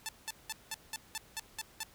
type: tone bursts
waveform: 5% pulse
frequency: 880 Hz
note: A5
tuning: in tune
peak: -24 dBFS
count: 9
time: 0.06-1.832 s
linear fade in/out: 0 ms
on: 28 ms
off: 190 ms
effects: pink hiss -60 dBFS RMS until 1.94 s